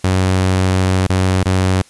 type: tone with dropouts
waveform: sawtooth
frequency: 93.4 Hz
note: F#2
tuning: 17 cents sharp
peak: -8 dBFS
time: 0.04-1.82 s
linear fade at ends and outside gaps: 5 ms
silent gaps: 1.07-1.095 / 1.434-1.456 s
effects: white hiss -47 dBFS RMS until 1.89 s + resampled to 24000 Hz